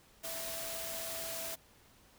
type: tone in noise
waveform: sine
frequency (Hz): 659.3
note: E5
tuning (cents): 0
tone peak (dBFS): -45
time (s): 0.23-1.56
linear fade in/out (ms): 20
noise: white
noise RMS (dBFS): -41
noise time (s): 0.23-1.56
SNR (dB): -7
effects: pink hiss -63 dBFS RMS until 2.18 s